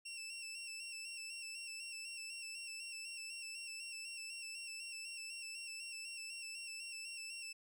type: tone with vibrato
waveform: 20% pulse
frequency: 2688 Hz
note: E7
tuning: 33 cents sharp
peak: -40 dBFS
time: 0.05-7.53 s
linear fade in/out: 10 ms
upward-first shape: square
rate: 4 Hz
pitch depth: 33 cents each way
effects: none